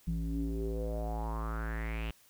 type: tone with low-pass filter sweep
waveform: square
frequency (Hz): 55.5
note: A1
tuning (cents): +16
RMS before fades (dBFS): -35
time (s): 0.07-2.11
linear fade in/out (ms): 5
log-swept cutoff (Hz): 180 to 2900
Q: 6
effects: white hiss -63 dBFS RMS until 2.29 s